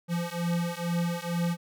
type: beating tone pair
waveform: square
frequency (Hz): 170.7 / 172.9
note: F3 / F3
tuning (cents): -39 / -17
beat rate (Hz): 2.2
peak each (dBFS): -31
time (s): 0.08-1.57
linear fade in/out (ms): 50
effects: none